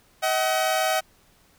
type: tone pair together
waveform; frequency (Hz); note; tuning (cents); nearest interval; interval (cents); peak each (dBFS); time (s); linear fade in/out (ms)
sawtooth; 634.9 / 755; D#5 / F#5; +35 / +35; minor third; 300; -20; 0.22-1.01; 20
effects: pink hiss -59 dBFS RMS until 1.58 s